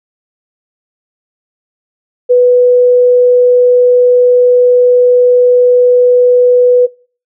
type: tone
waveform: sine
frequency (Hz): 493.9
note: B4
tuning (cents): 0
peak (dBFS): -3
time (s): 2.29-6.87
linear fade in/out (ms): 20
effects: noise-tail reverb RT60 0.4 s tail -23 dB re dry